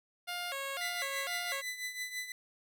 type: tone with vibrato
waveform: 10% pulse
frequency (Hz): 622.3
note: D#5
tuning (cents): 0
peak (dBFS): -28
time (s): 0.27-1.62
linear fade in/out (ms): 20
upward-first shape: square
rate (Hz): 2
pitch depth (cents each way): 220
type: tone with tremolo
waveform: sawtooth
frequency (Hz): 2000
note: B6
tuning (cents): +21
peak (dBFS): -31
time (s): 0.81-2.32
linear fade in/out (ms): 2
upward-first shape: triangle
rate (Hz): 6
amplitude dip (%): 75
effects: none